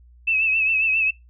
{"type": "tone with vibrato", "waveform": "sine", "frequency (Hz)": 2607, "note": "E7", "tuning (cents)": -20, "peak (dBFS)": -17, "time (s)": [0.27, 1.11], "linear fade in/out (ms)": 10, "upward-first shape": "sine", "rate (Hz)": 7.4, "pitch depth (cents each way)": 51, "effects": ["noise-tail reverb RT60 0.2 s tail -23 dB re dry", "added 60 Hz sine -47 dBFS peak until 1.29 s"]}